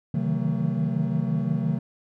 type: tone cluster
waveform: triangle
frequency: 133.5 / 155.3 / 161.1 / 186.6 / 225.3 Hz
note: C3 / D#3 / E3 / F#3 / A3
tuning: +35 / -3 / -39 / +15 / +41 cents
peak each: -27 dBFS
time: 0.14-1.79 s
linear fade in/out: 5 ms
effects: none